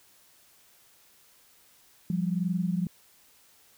sine tone pair together, 174.16 / 196 Hz, F3 / G3, -5 / 0 cents, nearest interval major second, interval 205 cents, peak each -27 / -30 dBFS, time 2.1-2.87 s, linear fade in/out 2 ms, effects white hiss -60 dBFS RMS until 3.77 s

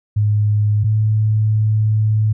sine tone pair in turn, 105 / 107.95 Hz, G#2 / A2, +19 / -33 cents, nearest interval unison, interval 48 cents, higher second, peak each -12 / -12 dBFS, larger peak neither, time 0.16-0.84 / 0.84-2.33 s, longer second, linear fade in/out 10 ms, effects none

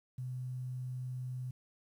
sine tone with quantisation, 126.9 Hz, B2, 47 cents sharp, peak -37 dBFS, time 0.18-1.51 s, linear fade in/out 5 ms, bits 11, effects none

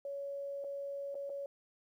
sine tone with dropouts, 560 Hz, C#5, 18 cents sharp, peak -38 dBFS, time 0.05-1.46 s, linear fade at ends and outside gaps 2 ms, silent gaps 0.641-0.645 / 1.145-1.152 / 1.295-1.3 s, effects 12-bit

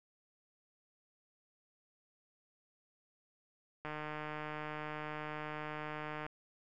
click train, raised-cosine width 0.5 ms, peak -27 dBFS, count 368, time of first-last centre 3.85-6.264 s, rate 152 Hz, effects none

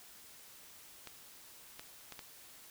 clicks, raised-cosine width 0.2 ms, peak -28 dBFS, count 4, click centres 1.073 / 1.795 / 2.123 / 2.192 s, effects white hiss -56 dBFS RMS until 2.7 s

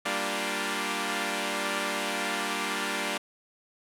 5% pulse chord, G minor seventh, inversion none, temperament equal, 196 / 233.1 / 293.7 / 349.2 Hz, G3 / Bb3 / D4 / F4, 0 / 0 / 0 / 0 cents, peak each -22 / -23 / -22 / -24 dBFS, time 0.05-3.18 s, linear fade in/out 10 ms, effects low-pass 12000 Hz 12 dB/octave

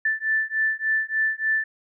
sine beating tone pair, 1760 / 1763.4 Hz, A6 / A6, 0 / +3 cents, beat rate 3.4 Hz, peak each -24 dBFS, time 0.05-1.64 s, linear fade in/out 5 ms, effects none

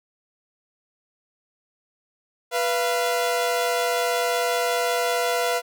sawtooth tone pair together, 490.7 / 685.9 Hz, B4 / F5, -11 / -31 cents, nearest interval tritone, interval 580 cents, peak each -20 dBFS, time 2.51-5.62 s, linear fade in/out 50 ms, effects none

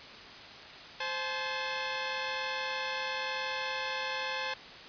10% pulse tone pair together, 523.3 / 858.5 Hz, C5 / A5, 0 / -43 cents, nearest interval major sixth, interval 857 cents, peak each -27 dBFS, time 1-4.54 s, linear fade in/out 5 ms, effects white hiss -47 dBFS RMS until 4.88 s + resampled to 11025 Hz

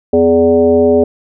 sine tone with frequency modulation, 416.6 Hz, G#4, 5 cents sharp, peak -6 dBFS, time 0.13-1.04 s, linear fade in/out 5 ms, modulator 166 Hz, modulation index 1.1, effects none

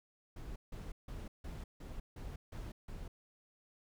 brown noise bursts, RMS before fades -45 dBFS, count 8, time 0.36-3.08 s, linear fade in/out 5 ms, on 200 ms, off 160 ms, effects none

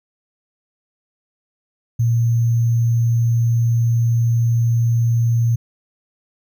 sine tone with sample-and-hold, 116.54 Hz, A#2, in tune, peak -13 dBFS, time 1.99-5.56 s, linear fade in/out 10 ms, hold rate 6300 Hz, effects none

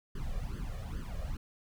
brown noise with flanger, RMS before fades -37 dBFS, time 0.15-1.37 s, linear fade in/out 5 ms, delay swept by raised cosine 0.63 to 1.73 ms, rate 2.4 Hz, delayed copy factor +0.95, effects none

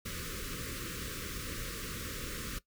pink band-stop noise, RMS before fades -40 dBFS, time 0.05-2.59 s, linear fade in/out 10 ms, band 560 to 1100 Hz, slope 96 dB/octave, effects noise-tail reverb RT60 0.1 s tail -18 dB re dry

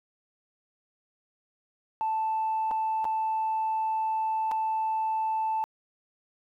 sine tone with dropouts, 880 Hz, A5, in tune, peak -24 dBFS, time 2.01-5.64 s, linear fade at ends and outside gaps 0 ms, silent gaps 2.71-2.714 / 3.044-3.052 / 4.513-4.517 s, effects tanh soft clip ceiling -22 dBFS + 11-bit

